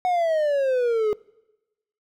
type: exponential sweep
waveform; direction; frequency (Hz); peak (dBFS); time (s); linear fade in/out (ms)
triangle; down; 740 to 415.3; -17; 0.05-1.13; 0
effects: noise-tail reverb RT60 1.0 s tail -24 dB re dry